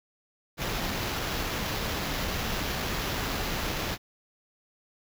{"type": "noise with sample-and-hold", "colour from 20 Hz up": "pink", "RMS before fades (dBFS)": -31, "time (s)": [0.57, 3.98], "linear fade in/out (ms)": 50, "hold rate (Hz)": 8820, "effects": []}